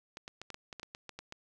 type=clicks; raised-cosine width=0.2 ms; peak=-26 dBFS; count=12; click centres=0.171 / 0.279 / 0.416 / 0.503 / 0.544 / 0.728 / 0.797 / 0.831 / 0.949 / 1.093 / 1.19 / 1.324 s; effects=none